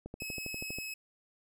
click train, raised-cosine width 2 ms, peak -28 dBFS, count 10, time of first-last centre 0.06-0.786 s, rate 12.4 Hz
sawtooth tone, 2571 Hz, E7, 44 cents flat, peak -35 dBFS, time 0.2-0.94 s, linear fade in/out 5 ms
effects none

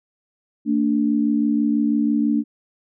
sine tone pair together, 225 / 291.1 Hz, A3 / D4, +39 / -15 cents, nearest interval major third, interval 446 cents, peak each -19 dBFS, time 0.65-2.44 s, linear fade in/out 50 ms, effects none

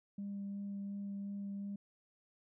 sine tone with vibrato, 200 Hz, G3, 35 cents sharp, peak -38 dBFS, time 0.18-1.76 s, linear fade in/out 5 ms, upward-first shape sine, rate 2.8 Hz, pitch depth 9 cents each way, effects tanh soft clip ceiling -36 dBFS

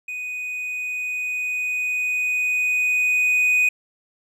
triangle tone with level ramp, 2489 Hz, D#7, in tune, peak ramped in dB -26 to -13 dBFS, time 0.08-3.69 s, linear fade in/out 5 ms, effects none

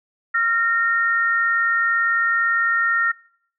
sine tone pair together, 1379.9 / 1842 Hz, F6 / A#6, -21 / -21 cents, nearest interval perfect fourth, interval 500 cents, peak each -19 dBFS, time 0.34-3.12 s, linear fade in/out 10 ms, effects noise-tail reverb RT60 0.6 s tail -23 dB re dry

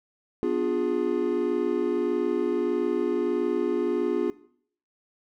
triangle chord, B diminished seventh, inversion none, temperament equal with one note detuned, 246.9 / 293.7 / 353.7 / 415.3 Hz, B3 / D4 / F4 / Ab4, 0 / 0 / +22 / 0 cents, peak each -29 / -28 / -24 / -26 dBFS, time 0.43-4.3 s, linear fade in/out 0 ms, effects noise-tail reverb RT60 0.6 s tail -19 dB re dry

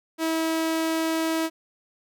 sawtooth tone, 323.4 Hz, E4, 33 cents flat, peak -19 dBFS, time 0.18-1.5 s, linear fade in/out 50 ms, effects none

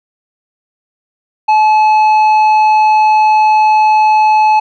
triangle tone with tanh clipping, 860 Hz, A5, 40 cents flat, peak -7 dBFS, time 1.48-4.6 s, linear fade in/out 10 ms, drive 11 dB, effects none

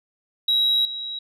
sine tone with level steps, 3856 Hz, B7, 42 cents flat, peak -15 / -28 dBFS, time 0.48-1.19 s, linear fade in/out 5 ms, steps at 0.85 s, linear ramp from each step 2 ms, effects tanh soft clip ceiling -14 dBFS

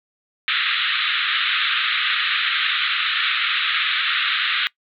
white band-pass noise, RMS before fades -21 dBFS, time 0.48-4.67 s, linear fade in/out 0 ms, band 1200 to 3900 Hz, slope 96 dB/octave, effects noise-tail reverb RT60 0.1 s tail -21 dB re dry

